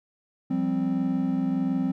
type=chord; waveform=triangle; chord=F suspended second; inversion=none; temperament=equal; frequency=174.61 / 196 / 261.6 Hz; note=F3 / G3 / C4; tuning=0 / 0 / 0 cents; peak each=-28 / -27 / -23 dBFS; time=0.5-1.92 s; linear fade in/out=10 ms; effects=none